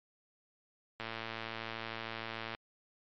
click train, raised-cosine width 0.3 ms, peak -23 dBFS, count 176, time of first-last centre 1-2.549 s, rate 113 Hz, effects low-pass 5000 Hz 12 dB/octave + MP3 48 kbps

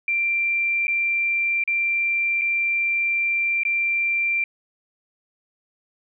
sine tone with dropouts, 2362 Hz, D7, 9 cents sharp, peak -19 dBFS, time 0.08-4.44 s, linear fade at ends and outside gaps 2 ms, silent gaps 0.87-0.88 / 1.638-1.676 / 2.413-2.417 / 3.634-3.651 s, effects none

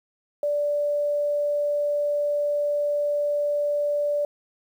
sine tone, 584 Hz, D5, 10 cents flat, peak -21 dBFS, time 0.43-4.25 s, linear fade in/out 2 ms, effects 9-bit

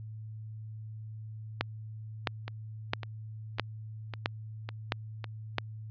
two click trains, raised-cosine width 0.3 ms, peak -22 / -11 dBFS, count 6 / 7, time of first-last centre 2.48-5.242 / 1.61-5.584 s, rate 1.81 / 1.51 Hz, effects added 109 Hz sine -40 dBFS peak until 5.9 s + resampled to 11025 Hz

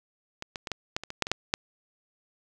clicks, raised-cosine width 0.2 ms, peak -18 / -17 / -17 / -13 / -11 / -20 / -19 / -6 / -17 / -6 / -6 dBFS, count 11, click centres 0.424 / 0.558 / 0.672 / 0.717 / 0.965 / 1.036 / 1.104 / 1.223 / 1.269 / 1.316 / 1.539 s, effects none

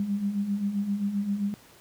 sine beating tone pair, 196 / 203.6 Hz, G3 / G#3, 0 / -34 cents, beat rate 7.6 Hz, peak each -33 / -26 dBFS, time 0-1.54 s, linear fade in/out 0 ms, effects pink hiss -54 dBFS RMS until 1.8 s + high-pass 80 Hz 12 dB/octave

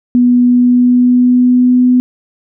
sine tone with pitch glide, 245.3 to 249.9 Hz, B3 to B3, -12 to +21 cents, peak -5 dBFS, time 0.15-2 s, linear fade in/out 0 ms, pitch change +33 cents, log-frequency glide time 0.41-1.83 s, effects none

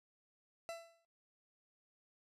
40% pulse tone with exponential decay, 669 Hz, E5, 25 cents sharp, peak -39 dBFS, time 0.69-1.05 s, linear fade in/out 0 ms, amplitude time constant 77 ms, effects noise-tail reverb RT60 0.2 s tail -21 dB re dry + low-pass 11000 Hz 12 dB/octave

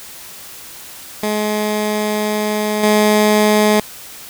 15% pulse tone with level steps, 211.7 Hz, G#3, 33 cents sharp, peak -10 / -4 dBFS, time 1.23-3.8 s, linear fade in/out 2 ms, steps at 2.83 s, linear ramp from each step 5 ms, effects white hiss -35 dBFS RMS until 4.29 s

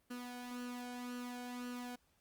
sawtooth tone with flanger, 245.9 Hz, B3, 7 cents flat, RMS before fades -45 dBFS, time 0.1-1.96 s, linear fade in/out 10 ms, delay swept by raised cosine 0.68 to 1.31 ms, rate 1.9 Hz, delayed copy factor +0.6, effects pink hiss -75 dBFS RMS until 2.2 s + Opus 32 kbps

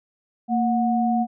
sine tone pair together, 229.9 / 730.4 Hz, A#3 / F#5, -24 / -23 cents, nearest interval octave + minor sixth, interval 2001 cents, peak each -20 / -22 dBFS, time 0.48-1.27 s, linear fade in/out 50 ms, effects none

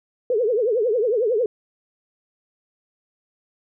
sine tone with vibrato, 458.6 Hz, A#4, 28 cents flat, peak -17 dBFS, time 0.3-1.46 s, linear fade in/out 2 ms, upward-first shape triangle, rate 11 Hz, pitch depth 240 cents each way, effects none

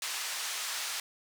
white band-pass noise, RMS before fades -36 dBFS, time 0.02-1 s, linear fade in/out 2 ms, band 960 to 7200 Hz, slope 12 dB/octave, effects none

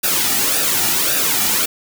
white noise with flanger, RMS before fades -17 dBFS, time 0.03-1.66 s, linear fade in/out 10 ms, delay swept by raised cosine 0.93 to 1.93 ms, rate 1.8 Hz, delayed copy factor -0.65, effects none

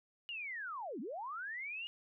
sine linear two-way sweep, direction down then up, 2900 to 198.3 to 2900 Hz, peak -40 dBFS, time 0.29-1.87 s, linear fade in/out 0 ms, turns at 1 s, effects none

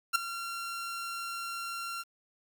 sawtooth tone with ADSR envelope, 1373 Hz, F6, 30 cents flat, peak -17 dBFS, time 0.13-2.04 s, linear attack 24 ms, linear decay 8 ms, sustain -15 dB, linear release 35 ms, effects 9-bit

